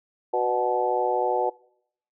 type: harmonic tone with a mistuned harmonic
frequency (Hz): 123.47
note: B2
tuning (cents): 0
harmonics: 3 / 4 / 5 / 6 / 7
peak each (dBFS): -28 / -26 / -30 / -27 / -27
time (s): 0.33-1.5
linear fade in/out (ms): 10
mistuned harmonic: 5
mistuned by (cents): -35
effects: noise-tail reverb RT60 0.7 s tail -24 dB re dry